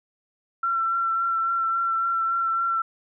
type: tone with vibrato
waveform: sine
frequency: 1353 Hz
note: E6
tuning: 45 cents sharp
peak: -21 dBFS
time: 0.63-2.82 s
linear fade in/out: 5 ms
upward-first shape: sine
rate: 3.6 Hz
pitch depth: 17 cents each way
effects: none